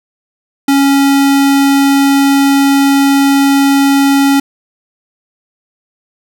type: tone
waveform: square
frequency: 277.2 Hz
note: C#4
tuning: in tune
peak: -7 dBFS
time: 0.68-4.4 s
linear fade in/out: 5 ms
effects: none